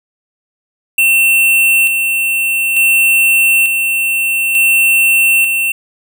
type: tone with tremolo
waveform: square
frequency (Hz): 2700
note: E7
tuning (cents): +41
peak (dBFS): -8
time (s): 0.98-5.72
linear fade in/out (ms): 5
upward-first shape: square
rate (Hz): 0.56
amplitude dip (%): 40
effects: none